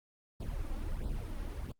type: noise with flanger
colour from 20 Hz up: brown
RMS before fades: -37 dBFS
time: 0.4-1.72 s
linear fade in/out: 5 ms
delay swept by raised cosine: 0.22 to 3.72 ms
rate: 1.5 Hz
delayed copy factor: +0.95
effects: Opus 32 kbps